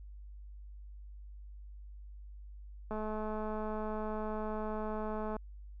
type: click train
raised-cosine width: 1 ms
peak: -26 dBFS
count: 529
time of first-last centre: 2.91-5.366 s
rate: 215 Hz
effects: added 50 Hz sine -46 dBFS peak until 5.8 s